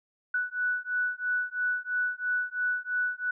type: beating tone pair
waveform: sine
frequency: 1480 / 1483 Hz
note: F#6 / F#6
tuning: 0 / +4 cents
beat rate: 3 Hz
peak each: -30 dBFS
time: 0.34-3.31 s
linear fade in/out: 5 ms
effects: none